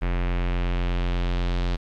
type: tone with low-pass filter sweep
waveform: square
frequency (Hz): 44.09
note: F1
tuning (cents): +17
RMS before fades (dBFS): -24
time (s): 0.01-1.77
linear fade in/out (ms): 20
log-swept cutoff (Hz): 2300 to 4000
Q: 1.8
effects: 10-bit